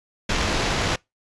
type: noise with sample-and-hold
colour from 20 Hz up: pink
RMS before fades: -23 dBFS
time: 0.29-0.96 s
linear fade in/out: 5 ms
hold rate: 8820 Hz
effects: noise-tail reverb RT60 0.2 s tail -25 dB re dry + resampled to 22050 Hz